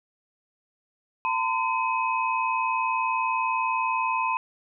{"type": "tone cluster", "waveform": "sine", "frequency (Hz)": [900, 1020, 2540], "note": ["A5", "C6", "D#7"], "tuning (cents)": [39, -44, 35], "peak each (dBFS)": [-28, -25, -30], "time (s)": [1.25, 4.37], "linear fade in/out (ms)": 0, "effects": []}